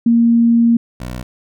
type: tone pair in turn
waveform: sine / 15% pulse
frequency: 233.1 / 61.74 Hz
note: A#3 / B1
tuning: 0 / 0 cents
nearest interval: octave + major seventh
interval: 2300 cents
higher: first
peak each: -8 / -18 dBFS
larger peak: first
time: 0.06-0.77 / 1-1.23 s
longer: first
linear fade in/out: 5 ms
effects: none